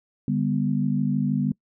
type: tone cluster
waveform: sine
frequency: 147.3 / 200.2 / 246.5 Hz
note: D3 / G3 / B3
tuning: +6 / +37 / -3 cents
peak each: -25 dBFS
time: 0.28-1.52 s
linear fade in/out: 2 ms
effects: noise-tail reverb RT60 0.1 s tail -25 dB re dry